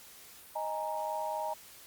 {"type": "chord", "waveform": "sine", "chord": "D# suspended fourth", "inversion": "none", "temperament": "just", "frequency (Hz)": [622.3, 829.7, 933.4], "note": ["D#5", "G#5", "A#5"], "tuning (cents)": [0, -2, 2], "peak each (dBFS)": [-37, -38, -36], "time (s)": [0.55, 1.54], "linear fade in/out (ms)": 10, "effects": ["white hiss -53 dBFS RMS until 1.86 s", "Opus 48 kbps"]}